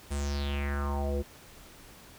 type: tone with low-pass filter sweep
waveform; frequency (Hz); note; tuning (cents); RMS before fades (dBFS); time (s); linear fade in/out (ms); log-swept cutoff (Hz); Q
square; 71; C#2; +42; -31; 0.1-1.23; 20; 9800 to 410; 4.9
effects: pink hiss -52 dBFS RMS until 2.18 s